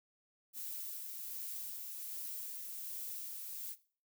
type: noise with tremolo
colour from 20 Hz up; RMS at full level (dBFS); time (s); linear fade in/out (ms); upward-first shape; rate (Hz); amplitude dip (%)
violet; -43; 0.53-3.76; 50; sine; 1.3; 25
effects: noise-tail reverb RT60 0.4 s tail -17 dB re dry